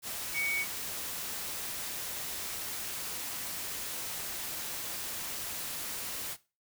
sine tone in noise, 2243 Hz, C#7, 20 cents sharp, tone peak -29 dBFS, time 0.33-0.66 s, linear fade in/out 50 ms, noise white, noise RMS -38 dBFS, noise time 0.02-6.37 s, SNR +6 dB, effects noise-tail reverb RT60 0.3 s tail -18 dB re dry

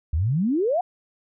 sine exponential sweep, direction up, 69.8 to 757 Hz, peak -19 dBFS, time 0.13-0.81 s, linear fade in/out 5 ms, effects none

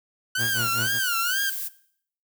sawtooth tone with vibrato, 1480 Hz, F#6, in tune, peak -20 dBFS, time 0.35-1.5 s, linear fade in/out 5 ms, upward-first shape sine, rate 2.1 Hz, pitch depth 160 cents each way
sawtooth tone with tremolo, 116.54 Hz, A#2, in tune, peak -25 dBFS, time 0.37-1 s, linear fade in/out 50 ms, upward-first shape sine, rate 5.1 Hz, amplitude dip 85%
violet noise, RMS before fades -31 dBFS, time 0.38-1.69 s, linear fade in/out 20 ms
effects noise-tail reverb RT60 0.6 s tail -17 dB re dry

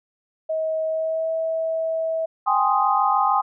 sine tone with pitch glide, 636 to 648.2 Hz, D#5 to E5, +38 to -29 cents, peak -21 dBFS, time 0.49-2.26 s, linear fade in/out 10 ms, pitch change +33 cents, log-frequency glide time 0.86-1.31 s
sine chord, Ab major seventh, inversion third, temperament equal, 784 / 830.6 / 1046.5 / 1244.5 Hz, G5 / Ab5 / C6 / Eb6, 0 / 0 / 0 / 0 cents, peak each -22 dBFS, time 2.46-3.42 s, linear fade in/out 20 ms
effects none

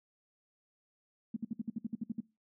sine tone bursts, 224.2 Hz, A3, 33 cents sharp, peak -32 dBFS, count 11, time 1.34-2.205 s, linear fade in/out 5 ms, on 25 ms, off 59 ms, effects noise-tail reverb RT60 0.3 s tail -23 dB re dry

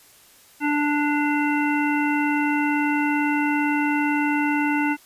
harmonic tone with a mistuned harmonic, 293.7 Hz, D4, in tune, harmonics 1 / 3 / 5 / 7 / 9, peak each -21 / -26 / -28 / -29 / -31 dBFS, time 0.6-4.97 s, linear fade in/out 50 ms, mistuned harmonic 9, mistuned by +44 cents, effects white hiss -52 dBFS RMS until 5.05 s + resampled to 32000 Hz

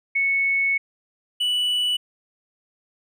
sine / triangle tone pair in turn, 2209 / 2959 Hz, C#7 / F#7, -7 / -1 cents, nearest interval perfect fourth, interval 506 cents, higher second, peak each -18 dBFS, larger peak neither, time 0.15-0.78 / 1.4-1.97 s, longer first, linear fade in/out 10 ms, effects none

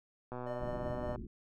click train, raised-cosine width 1 ms, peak -28 dBFS, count 105, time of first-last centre 0.32-1.159 s, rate 124 Hz
triangle tone with tremolo, 603 Hz, D5, 46 cents sharp, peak -36 dBFS, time 0.46-1.16 s, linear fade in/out 10 ms, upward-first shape sine, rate 5.2 Hz, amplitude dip 35%
pink low-pass noise, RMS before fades -43 dBFS, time 0.6-1.27 s, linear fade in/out 5 ms, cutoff 380 Hz, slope 96 dB/octave
effects none

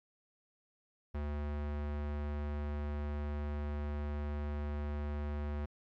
square tone, 73.42 Hz, D2, in tune, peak -36 dBFS, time 1.14-5.66 s, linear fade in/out 10 ms, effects low-pass 2000 Hz 12 dB/octave + 13-bit

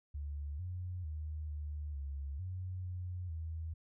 sine tone with pitch steps, 72.4 / 90 / 76.9 / 74.5 / 70 / 91.9 / 90.2 / 80.8 Hz, D2 / F#2 / D#2 / D2 / C#2 / F#2 / F#2 / E2, -24 / -47 / -20 / +25 / +18 / -11 / -44 / -34 cents, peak -38 dBFS, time 0.14-3.74 s, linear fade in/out 10 ms, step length 450 ms, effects none

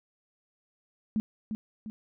sine tone with echo, 216.5 Hz, A3, 28 cents flat, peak -24 dBFS, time 1.16-1.2 s, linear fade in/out 0 ms, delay 350 ms, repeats 2, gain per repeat -6 dB, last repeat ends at 1.9 s, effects none

